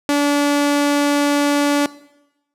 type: tone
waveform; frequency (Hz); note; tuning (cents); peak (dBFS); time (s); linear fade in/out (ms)
sawtooth; 288.3; D4; -32; -10; 0.09-1.86; 0
effects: noise-tail reverb RT60 0.9 s tail -19 dB re dry + low-pass 12000 Hz 12 dB/octave